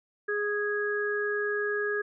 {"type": "harmonic tone", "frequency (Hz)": 414.5, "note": "G#4", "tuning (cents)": -3, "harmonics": [1, 3, 4], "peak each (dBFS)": [-29, -39, -30], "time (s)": [0.28, 2.02], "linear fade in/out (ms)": 10, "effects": []}